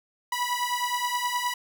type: beating tone pair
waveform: sawtooth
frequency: 975 / 984.6 Hz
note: B5 / B5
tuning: -23 / -6 cents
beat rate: 9.6 Hz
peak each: -25 dBFS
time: 0.32-1.54 s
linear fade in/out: 5 ms
effects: none